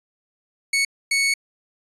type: tone bursts at uneven times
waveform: sawtooth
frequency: 2217 Hz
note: C#7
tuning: in tune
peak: -14 dBFS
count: 2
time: 0.73-0.85 / 1.11-1.34 s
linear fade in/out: 5 ms
effects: resampled to 24000 Hz